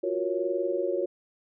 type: chord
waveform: sine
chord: Gb major seventh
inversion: third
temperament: equal with one note detuned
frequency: 349.2 / 370 / 469.4 / 554.4 Hz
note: F4 / Gb4 / Bb4 / Db5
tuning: 0 / 0 / +12 / 0 cents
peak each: -31 / -30 / -34 / -30 dBFS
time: 0.03-1.06 s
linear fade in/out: 10 ms
effects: none